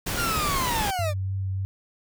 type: noise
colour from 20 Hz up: pink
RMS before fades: -28 dBFS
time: 0.06-0.91 s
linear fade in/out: 10 ms
type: linear sweep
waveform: 40% pulse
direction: down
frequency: 1456 to 572 Hz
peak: -25 dBFS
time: 0.15-1.14 s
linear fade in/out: 50 ms
type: tone with vibrato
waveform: sine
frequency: 96 Hz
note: G2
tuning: 36 cents flat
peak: -25 dBFS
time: 0.99-1.65 s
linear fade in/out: 0 ms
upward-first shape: triangle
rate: 3.4 Hz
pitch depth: 18 cents each way
effects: none